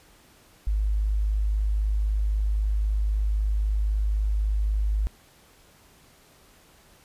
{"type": "tone", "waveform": "sine", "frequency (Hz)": 51.91, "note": "G#1", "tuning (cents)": 0, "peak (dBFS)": -21, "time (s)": [0.67, 5.07], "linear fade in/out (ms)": 0, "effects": ["pink hiss -56 dBFS RMS until 7.04 s", "resampled to 32000 Hz"]}